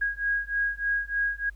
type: beating tone pair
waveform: sine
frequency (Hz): 1641 / 1644.3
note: G#6 / G#6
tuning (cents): -21 / -18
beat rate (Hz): 3.3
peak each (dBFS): -28 / -28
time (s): 0.01-1.5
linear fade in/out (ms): 10
effects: added 50 Hz sine -43 dBFS peak until 1.55 s + pink hiss -66 dBFS RMS until 1.55 s